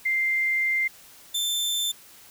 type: tone pair in turn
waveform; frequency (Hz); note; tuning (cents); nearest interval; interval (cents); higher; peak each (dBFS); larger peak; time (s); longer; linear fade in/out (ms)
sine / sawtooth; 2093 / 3549; C7 / A7; 0 / +14; major sixth; 914; second; -21; neither; 0.05-0.88 / 1.34-1.92; first; 10
effects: white hiss -50 dBFS RMS until 2.3 s